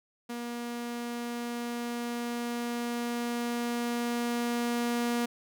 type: tone with level ramp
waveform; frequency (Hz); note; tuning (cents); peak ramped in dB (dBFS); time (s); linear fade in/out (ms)
sawtooth; 238.3; A#3; +38; -31 to -23; 0.29-5.26; 10
effects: none